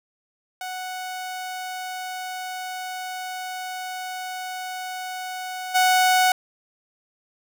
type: tone with level steps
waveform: sawtooth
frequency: 740 Hz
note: F#5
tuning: in tune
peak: -26 / -12 dBFS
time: 0.61-6.32 s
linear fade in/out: 2 ms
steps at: 5.74 s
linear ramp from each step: 20 ms
effects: none